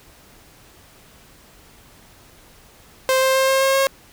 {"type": "tone with pitch steps", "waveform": "sawtooth", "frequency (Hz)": [523.3, 526.9, 530.6, 534.3, 538, 541.8], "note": ["C5", "C5", "C5", "C5", "C5", "C#5"], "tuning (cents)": [0, 12, 24, 36, 48, -40], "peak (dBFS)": -11, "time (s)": [3.09, 3.87], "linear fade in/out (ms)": 0, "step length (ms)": 130, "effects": ["pink hiss -49 dBFS RMS until 4.12 s"]}